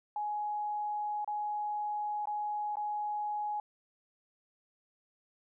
sine tone with dropouts, 837 Hz, G#5, 13 cents sharp, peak -32 dBFS, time 0.16-3.6 s, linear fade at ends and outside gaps 2 ms, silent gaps 1.246-1.276 / 2.256-2.272 / 2.756-2.769 s, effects none

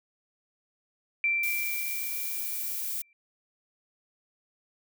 sine tone with exponential decay, 2349 Hz, D7, in tune, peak -22 dBFS, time 1.24-3.13 s, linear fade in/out 1 ms, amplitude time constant 410 ms
violet noise, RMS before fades -33 dBFS, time 1.43-3.02 s, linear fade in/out 5 ms
effects none

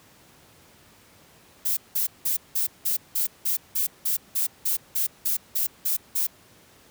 violet noise bursts, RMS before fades -24 dBFS, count 16, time 1.65-6.27 s, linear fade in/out 10 ms, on 120 ms, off 180 ms, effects pink hiss -54 dBFS RMS until 6.9 s + high-pass 80 Hz 12 dB/octave

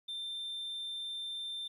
sine tone, 3577 Hz, A7, 28 cents sharp, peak -35 dBFS, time 0.08-1.68 s, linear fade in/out 10 ms, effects tanh soft clip ceiling -36 dBFS + 12-bit

